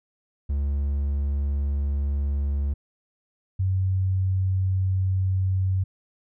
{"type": "tone pair in turn", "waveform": ["triangle", "sine"], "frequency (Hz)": [70.7, 94.37], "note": ["C#2", "F#2"], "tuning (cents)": [35, 35], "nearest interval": "perfect fourth", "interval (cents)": 500, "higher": "second", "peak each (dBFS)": -20, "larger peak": "neither", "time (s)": [[0.49, 2.74], [3.59, 5.84]], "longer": "neither", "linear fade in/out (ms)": 10, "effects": []}